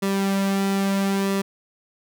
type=tone with flanger; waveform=sawtooth; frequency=196 Hz; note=G3; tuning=in tune; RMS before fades=-22 dBFS; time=0.02-1.42 s; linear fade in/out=10 ms; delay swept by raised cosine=1.3 to 3.3 ms; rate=0.76 Hz; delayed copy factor=-0.5; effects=none